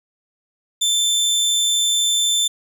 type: tone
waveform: 25% pulse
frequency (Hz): 3544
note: A7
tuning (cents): +12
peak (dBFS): -12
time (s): 0.81-2.48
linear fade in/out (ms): 10
effects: none